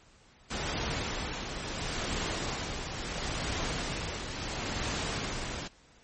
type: noise with tremolo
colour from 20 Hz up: pink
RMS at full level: -32 dBFS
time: 0.5-5.68 s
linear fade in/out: 10 ms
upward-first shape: triangle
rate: 0.73 Hz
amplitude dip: 50%
effects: pink hiss -60 dBFS RMS until 6.03 s + MP3 32 kbps